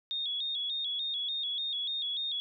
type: tone with vibrato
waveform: sine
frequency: 3520 Hz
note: A7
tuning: in tune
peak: -31 dBFS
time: 0.11-2.4 s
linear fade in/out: 0 ms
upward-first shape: square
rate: 3.4 Hz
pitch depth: 76 cents each way
effects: none